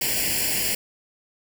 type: noise with comb filter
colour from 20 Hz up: white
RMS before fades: -24 dBFS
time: 0.01-0.75 s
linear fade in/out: 5 ms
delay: 0.4 ms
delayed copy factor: +0.9
effects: none